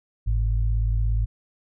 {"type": "tone pair together", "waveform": "sine", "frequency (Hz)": [51.22, 108.3], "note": ["G#1", "A2"], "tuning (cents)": [-23, -27], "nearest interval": "octave + minor second", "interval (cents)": 1296, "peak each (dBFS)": [-20, -26], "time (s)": [0.26, 1.26], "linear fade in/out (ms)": 20, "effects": []}